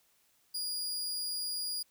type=tone; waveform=sawtooth; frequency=4864 Hz; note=D#8; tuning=40 cents flat; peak=-31 dBFS; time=0.54-1.83 s; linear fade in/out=10 ms; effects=white hiss -70 dBFS RMS until 1.9 s